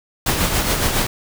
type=noise with tremolo; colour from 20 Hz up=pink; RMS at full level=-17 dBFS; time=0.26-1.07 s; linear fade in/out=5 ms; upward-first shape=sine; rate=7.2 Hz; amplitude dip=45%; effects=none